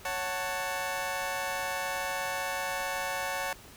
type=chord; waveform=20% pulse; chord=F# minor; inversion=second; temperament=just; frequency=555 / 740 / 888 Hz; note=C#5 / F#5 / A5; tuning=+2 / 0 / +16 cents; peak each=-31 dBFS; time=0.05-3.53 s; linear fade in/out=2 ms; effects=pink hiss -51 dBFS RMS until 3.76 s